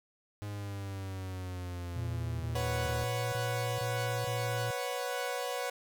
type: exponential sweep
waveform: 45% pulse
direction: down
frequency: 103.83 to 75.9 Hz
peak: -37 dBFS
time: 0.42-3.04 s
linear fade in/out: 0 ms
type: tone bursts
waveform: triangle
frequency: 116.54 Hz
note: A#2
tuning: in tune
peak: -32 dBFS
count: 6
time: 1.96-4.71 s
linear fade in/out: 5 ms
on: 440 ms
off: 22 ms
type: chord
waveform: sawtooth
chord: B suspended second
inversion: none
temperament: equal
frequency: 493.9 / 554.4 / 740 Hz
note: B4 / C#5 / F#5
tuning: 0 / 0 / 0 cents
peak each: -33 / -34 / -35 dBFS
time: 2.55-5.7 s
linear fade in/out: 5 ms
effects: none